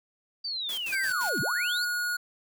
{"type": "linear two-way sweep", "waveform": "sine", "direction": "down then up", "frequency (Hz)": [4699, 99, 4699], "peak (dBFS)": -30, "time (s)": [0.44, 1.85], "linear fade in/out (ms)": 10, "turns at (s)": 1.41}
{"type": "noise with tremolo", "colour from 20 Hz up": "white", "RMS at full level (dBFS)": -40, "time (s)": [0.69, 1.38], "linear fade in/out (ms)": 0, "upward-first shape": "square", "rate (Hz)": 5.8, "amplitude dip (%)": 80}
{"type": "tone with pitch glide", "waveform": "square", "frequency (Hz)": [1568, 1446.2], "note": ["G6", "F#6"], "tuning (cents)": [0, -40], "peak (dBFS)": -28, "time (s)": [0.92, 2.17], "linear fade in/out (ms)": 10, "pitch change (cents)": -140, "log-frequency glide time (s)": [1.06, 1.15]}
{"effects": []}